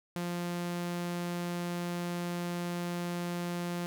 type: tone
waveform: sawtooth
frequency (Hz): 174.5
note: F3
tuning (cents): -1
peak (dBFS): -29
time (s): 0.16-3.86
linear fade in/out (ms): 0
effects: none